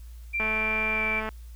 sine tone with pitch glide, 2362 to 2339 Hz, D7 to D7, +9 to -8 cents, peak -25 dBFS, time 0.33-1.21 s, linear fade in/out 20 ms, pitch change -17 cents, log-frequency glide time 0.93-1.02 s
click train, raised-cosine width 0.5 ms, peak -18 dBFS, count 195, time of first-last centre 0.4-1.29 s, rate 218 Hz
effects added 58 Hz sine -40 dBFS peak until 1.55 s + white hiss -60 dBFS RMS until 1.55 s

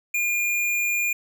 square tone, 2417 Hz, D7, 49 cents sharp, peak -22 dBFS, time 0.14-1.13 s, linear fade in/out 5 ms, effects none

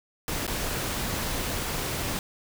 pink noise with dropouts, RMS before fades -30 dBFS, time 0.28-2.19 s, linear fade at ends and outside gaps 1 ms, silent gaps 0.467-0.477 s, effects none

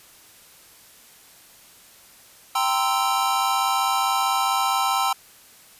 square chord, C dominant seventh, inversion second, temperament equal with one note detuned, 784 / 932.3 / 1036.9 / 1318.5 Hz, G5 / Bb5 / C6 / E6, 0 / 0 / -16 / 0 cents, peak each -25 / -28 / -26 / -26 dBFS, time 2.55-5.13 s, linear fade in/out 5 ms, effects white hiss -50 dBFS RMS until 5.79 s + resampled to 32000 Hz

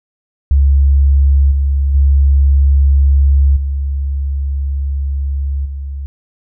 sine tone with level steps, 69.3 Hz, C#2, in tune, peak -6 / -10 / -6 / -14 / -20 dBFS, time 0.51-6.06 s, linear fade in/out 0 ms, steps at 1.51 / 1.94 / 3.56 / 5.65 s, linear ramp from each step 10 ms, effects none

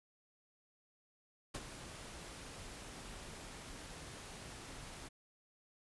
pink noise with ADSR envelope, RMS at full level -42 dBFS, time 1.54-5.09 s, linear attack 10 ms, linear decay 41 ms, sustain -8 dB, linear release 15 ms, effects resampled to 24000 Hz

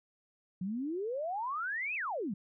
sine exponential two-way sweep, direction up then down, 175.6 to 2672 to 175.6 Hz, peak -33 dBFS, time 0.61-2.34 s, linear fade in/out 5 ms, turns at 1.95 s, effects none

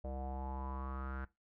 square tone with low-pass filter sweep, 66.2 Hz, C2, 21 cents sharp, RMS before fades -42 dBFS, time 0.04-1.25 s, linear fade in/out 5 ms, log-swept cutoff 630 to 1500 Hz, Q 7, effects noise-tail reverb RT60 0.2 s tail -18 dB re dry

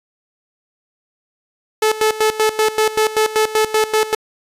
sawtooth tone with tremolo, 433.8 Hz, A4, 25 cents flat, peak -8 dBFS, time 1.82-4.15 s, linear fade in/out 5 ms, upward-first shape square, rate 5.2 Hz, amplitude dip 80%, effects resampled to 32000 Hz

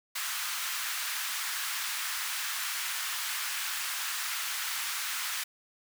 pink high-pass noise, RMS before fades -34 dBFS, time 0.15-5.44 s, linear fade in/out 10 ms, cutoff 1200 Hz, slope 24 dB/octave, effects none

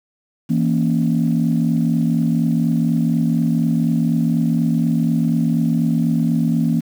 sine chord, A# diminished, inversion second, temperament equal, 164.81 / 233.1 / 277.2 Hz, E3 / A#3 / C#4, 0 / 0 / 0 cents, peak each -17 / -17 / -22 dBFS, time 0.49-6.81 s, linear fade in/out 20 ms, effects tanh soft clip ceiling -7 dBFS + 7-bit

